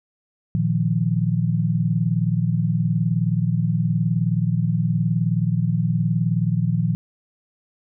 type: chord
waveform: sine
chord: Bb suspended fourth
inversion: none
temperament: equal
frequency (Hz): 116.54 / 155.56 / 174.61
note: Bb2 / Eb3 / F3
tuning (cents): 0 / 0 / 0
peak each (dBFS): -22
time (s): 0.55-6.95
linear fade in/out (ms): 0
effects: none